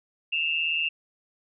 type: tone pair together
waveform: sine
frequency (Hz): 2632 / 2789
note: E7 / F7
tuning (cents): -3 / -3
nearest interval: minor second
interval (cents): 100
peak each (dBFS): -27 / -26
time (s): 0.32-0.89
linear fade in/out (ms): 10
effects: none